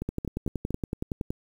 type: two click trains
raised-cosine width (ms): 3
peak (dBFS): -16 / -18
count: 14 / 4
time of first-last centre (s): 0.09-1.305 / 0.02-0.706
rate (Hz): 10.7 / 4.37
effects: 8-bit